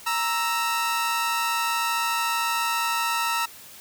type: tone pair together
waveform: sawtooth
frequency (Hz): 932.3 / 1318.5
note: A#5 / E6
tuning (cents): 0 / 0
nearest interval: tritone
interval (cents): 600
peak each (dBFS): -22 / -22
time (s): 0.06-3.46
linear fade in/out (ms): 10
effects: white hiss -45 dBFS RMS until 3.8 s